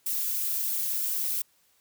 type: noise with flanger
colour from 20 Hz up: violet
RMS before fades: -29 dBFS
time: 0.06-1.42 s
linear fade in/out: 5 ms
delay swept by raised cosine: 1 to 5.1 ms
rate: 3.1 Hz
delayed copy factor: -0.6
effects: white hiss -66 dBFS RMS until 1.8 s